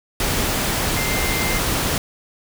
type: tone in noise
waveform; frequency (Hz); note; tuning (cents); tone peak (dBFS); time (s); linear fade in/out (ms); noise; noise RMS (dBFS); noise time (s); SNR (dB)
sine; 2093; C7; 0; -26; 0.97-1.59; 2; pink; -21; 0.2-1.98; -8
effects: none